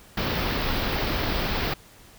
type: band-stop noise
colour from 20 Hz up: pink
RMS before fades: -26 dBFS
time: 0.17-1.74 s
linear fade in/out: 5 ms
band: 5100 to 15000 Hz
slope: 48 dB/octave
effects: pink hiss -51 dBFS RMS until 2.18 s